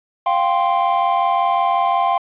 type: chord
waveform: triangle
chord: F suspended second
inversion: none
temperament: equal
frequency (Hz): 698.5 / 784 / 1046.5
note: F5 / G5 / C6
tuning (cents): 0 / 0 / 0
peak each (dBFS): -17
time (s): 0.26-2.18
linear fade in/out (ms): 5
effects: resampled to 8000 Hz + 7-bit